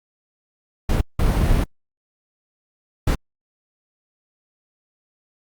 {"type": "noise bursts at uneven times", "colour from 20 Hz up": "brown", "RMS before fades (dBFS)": -17, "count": 3, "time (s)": [[0.89, 1.01], [1.19, 1.64], [3.07, 3.15]], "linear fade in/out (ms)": 5, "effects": ["Opus 48 kbps"]}